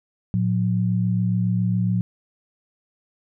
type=tone pair together; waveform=sine; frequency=113.4 / 180.64 Hz; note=A#2 / F#3; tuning=-47 / -41 cents; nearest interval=minor sixth; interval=806 cents; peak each=-21 dBFS; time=0.34-2.01 s; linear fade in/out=0 ms; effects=none